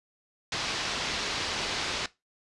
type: low-pass noise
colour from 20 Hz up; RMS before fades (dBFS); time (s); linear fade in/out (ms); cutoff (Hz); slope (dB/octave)
white; -32; 0.52-2.06; 2; 5200; 24
effects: noise-tail reverb RT60 0.2 s tail -18 dB re dry + resampled to 24000 Hz